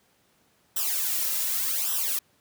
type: noise with flanger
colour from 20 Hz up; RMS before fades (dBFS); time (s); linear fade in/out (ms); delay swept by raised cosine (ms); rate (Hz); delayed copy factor
blue; -27; 0.76-2.19; 5; 0.44 to 2.74; 0.86; -0.85
effects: pink hiss -65 dBFS RMS until 2.4 s + high-pass 100 Hz 12 dB/octave